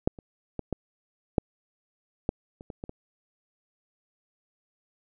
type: clicks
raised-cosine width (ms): 2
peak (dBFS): -8 / -30 / -18 / -15 / -7 / -11 / -30 / -24 / -22 / -25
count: 10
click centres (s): 0.075 / 0.188 / 0.593 / 0.727 / 1.382 / 2.291 / 2.609 / 2.702 / 2.839 / 2.894
effects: none